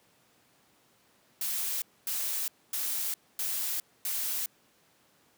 blue noise bursts, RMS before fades -32 dBFS, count 5, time 1.41-4.46 s, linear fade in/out 2 ms, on 410 ms, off 250 ms, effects pink hiss -65 dBFS RMS until 5.37 s + high-pass 150 Hz 12 dB/octave

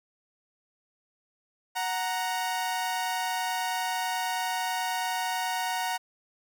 sawtooth tone pair together, 740 / 932.3 Hz, F#5 / A#5, 0 / 0 cents, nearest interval major third, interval 400 cents, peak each -27 dBFS, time 1.75-5.98 s, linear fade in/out 20 ms, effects none

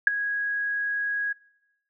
sine tone with ADSR envelope, 1655 Hz, G#6, 6 cents flat, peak -9 dBFS, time 0.07-1.33 s, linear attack 3 ms, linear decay 11 ms, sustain -16 dB, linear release 10 ms, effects noise-tail reverb RT60 0.9 s tail -23 dB re dry

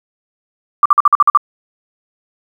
sine tone bursts, 1174.7 Hz, D6, in tune, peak -4 dBFS, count 8, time 0.83-1.374 s, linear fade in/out 2 ms, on 26 ms, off 48 ms, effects 7-bit

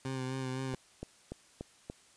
20% pulse tone with vibrato, 130.81 Hz, C3, in tune, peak -30 dBFS, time 0.05-0.75 s, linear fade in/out 2 ms, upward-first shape sine, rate 3.9 Hz, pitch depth 28 cents each way
click train, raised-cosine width 2 ms, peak -26 dBFS, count 5, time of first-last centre 0.74-1.899 s, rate 3.45 Hz
effects white hiss -62 dBFS RMS until 2.16 s + resampled to 22050 Hz

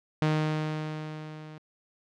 sawtooth tone with level ramp, 154.6 Hz, D#3, 11 cents flat, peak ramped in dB -18 to -39 dBFS, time 0.22-1.58 s, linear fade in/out 0 ms, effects low-pass 4000 Hz 12 dB/octave

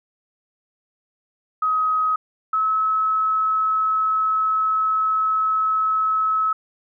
sine tone pair in turn, 1265 / 1292.3 Hz, D#6 / E6, +28 / -35 cents, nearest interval unison, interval 37 cents, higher second, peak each -17 dBFS, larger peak neither, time 1.62-2.16 / 2.53-6.53 s, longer second, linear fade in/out 5 ms, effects none

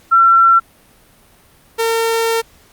sine / sawtooth tone pair in turn, 1354 / 455.4 Hz, E6 / A#4, +46 / -40 cents, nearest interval octave + perfect fifth, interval 1886 cents, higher first, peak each -6 / -10 dBFS, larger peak first, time 0.11-0.6 / 1.78-2.42 s, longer second, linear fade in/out 20 ms, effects pink hiss -49 dBFS RMS until 2.72 s + Opus 48 kbps

